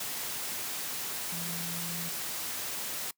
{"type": "tone in noise", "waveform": "sine", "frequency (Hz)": 170, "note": "F3", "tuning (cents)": -46, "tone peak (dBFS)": -39, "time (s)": [1.32, 2.09], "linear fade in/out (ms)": 5, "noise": "white", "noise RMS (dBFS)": -36, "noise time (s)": [0, 3.11], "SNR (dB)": -6, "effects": ["noise-tail reverb RT60 0.1 s tail -23 dB re dry", "high-pass 100 Hz 12 dB/octave"]}